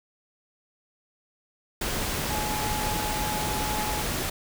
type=tone in noise; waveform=sine; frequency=848 Hz; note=G#5; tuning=36 cents sharp; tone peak=-31 dBFS; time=2.3-4.02 s; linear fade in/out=5 ms; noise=pink; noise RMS=-29 dBFS; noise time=1.81-4.3 s; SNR=-5 dB; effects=none